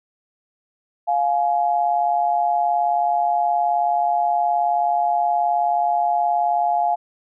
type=tone pair together; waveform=sine; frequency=703.1 / 842 Hz; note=F5 / G#5; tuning=+11 / +24 cents; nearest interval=minor third; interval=313 cents; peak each=-18 / -21 dBFS; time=1.07-6.96 s; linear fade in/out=20 ms; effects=none